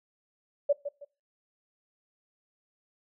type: tone with echo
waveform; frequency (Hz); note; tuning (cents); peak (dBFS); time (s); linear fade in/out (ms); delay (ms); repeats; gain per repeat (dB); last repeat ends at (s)
sine; 573; D5; -43; -19; 0.69-0.73; 10; 160; 2; -11; 1.05
effects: noise-tail reverb RT60 0.3 s tail -20 dB re dry